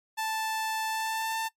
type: tone with pitch glide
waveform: sawtooth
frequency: 880 to 892.8 Hz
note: A5 to A5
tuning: 0 to +25 cents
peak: -25 dBFS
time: 0.17-1.49 s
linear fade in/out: 20 ms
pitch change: +25 cents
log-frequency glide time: 0.88-1.37 s
effects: noise-tail reverb RT60 0.1 s tail -21 dB re dry + MP3 64 kbps